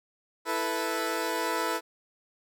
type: chord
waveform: 15% pulse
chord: E suspended fourth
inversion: none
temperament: equal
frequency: 329.6 / 440 / 493.9 Hz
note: E4 / A4 / B4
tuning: 0 / 0 / 0 cents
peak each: -26 / -26 / -26 dBFS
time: 0.45-1.81 s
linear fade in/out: 50 ms
effects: none